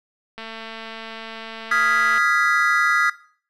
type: click train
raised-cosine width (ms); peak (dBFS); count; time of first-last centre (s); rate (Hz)
0.3; -19; 404; 0.38-2.179; 224
type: chord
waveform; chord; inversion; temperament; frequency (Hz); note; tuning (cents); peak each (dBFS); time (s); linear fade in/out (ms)
triangle; F half-diminished seventh; third; equal; 1244.5 / 1396.9 / 1661.2 / 1975.5; Eb6 / F6 / Ab6 / Cb7; 0 / 0 / 0 / 0; -20; 1.71-3.1; 5
effects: noise-tail reverb RT60 0.5 s tail -19 dB re dry